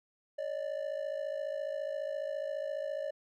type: ring-modulated tone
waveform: triangle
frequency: 587.3 Hz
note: D5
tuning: in tune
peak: -29 dBFS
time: 0.38-3.11 s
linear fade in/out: 10 ms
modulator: 27.3 Hz
effects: none